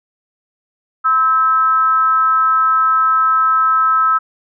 sine tone with frequency modulation, 1300 Hz, E6, 24 cents flat, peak -10 dBFS, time 1.04-4.19 s, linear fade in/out 20 ms, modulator 275 Hz, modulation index 0.38, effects none

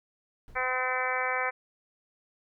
brown noise with exponential decay, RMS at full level -47 dBFS, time 0.48-1.04 s, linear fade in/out 0 ms, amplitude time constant 120 ms
harmonic tone, 255.4 Hz, C4, 42 cents flat, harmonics 2 / 3 / 4 / 5 / 6 / 7 / 8 / 9, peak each -35 / -35 / -35 / -35 / -35 / -35 / -35 / -35 dBFS, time 0.55-1.51 s, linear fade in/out 20 ms
effects none

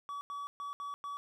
triangle tone bursts at uneven times, 1140 Hz, C#6, 48 cents sharp, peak -36 dBFS, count 5, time 0.09-0.21 / 0.3-0.47 / 0.6-0.73 / 0.8-0.94 / 1.04-1.17 s, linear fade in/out 0 ms, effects none

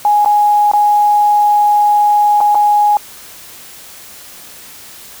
sine tone with dropouts, 830.6 Hz, G#5, in tune, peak -7 dBFS, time 0.05-2.97 s, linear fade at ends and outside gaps 1 ms, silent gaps 0.248-0.259 / 0.715-0.735 / 2.405-2.411 / 2.547-2.553 s, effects white hiss -35 dBFS RMS until 5.2 s

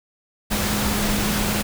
sine tone in noise, 207.7 Hz, G#3, in tune, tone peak -24 dBFS, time 0.5-1.63 s, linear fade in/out 20 ms, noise pink, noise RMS -23 dBFS, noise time 0.5-1.63 s, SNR -4 dB, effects none

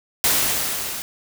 white noise with level ramp, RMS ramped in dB -17 to -30 dBFS, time 0.24-1.02 s, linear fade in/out 0 ms, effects none

